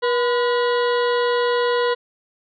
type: harmonic tone with a mistuned harmonic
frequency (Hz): 482.7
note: B4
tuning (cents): -40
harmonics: 1 / 2 / 3 / 4 / 6 / 7 / 8 / 9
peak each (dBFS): -18 / -24 / -28 / -30 / -34 / -35 / -36 / -37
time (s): 0.02-1.95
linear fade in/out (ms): 20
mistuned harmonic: 2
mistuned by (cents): +70
effects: none

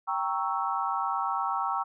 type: chord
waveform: sine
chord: G diminished seventh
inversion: none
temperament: equal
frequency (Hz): 784 / 932.3 / 1108.7 / 1318.5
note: G5 / Bb5 / Db6 / Fb6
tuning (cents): 0 / 0 / 0 / 0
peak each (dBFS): -32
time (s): 0.07-1.84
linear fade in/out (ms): 20
effects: none

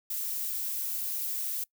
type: noise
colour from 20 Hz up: violet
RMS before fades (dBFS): -33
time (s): 0.1-1.64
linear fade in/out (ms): 5
effects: noise-tail reverb RT60 0.1 s tail -22 dB re dry

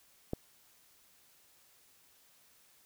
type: click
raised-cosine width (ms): 2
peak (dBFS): -20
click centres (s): 0.334
effects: white hiss -65 dBFS RMS until 2.85 s

